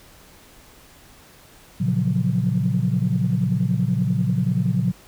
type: chord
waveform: sine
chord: Gb major seventh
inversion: first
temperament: equal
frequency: 116.54 / 138.59 / 174.61 / 185 Hz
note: Bb2 / Db3 / F3 / Gb3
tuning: 0 / 0 / 0 / 0 cents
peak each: -23 dBFS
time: 1.8-4.92 s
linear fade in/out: 10 ms
effects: tanh soft clip ceiling -9 dBFS + pink hiss -49 dBFS RMS until 5.07 s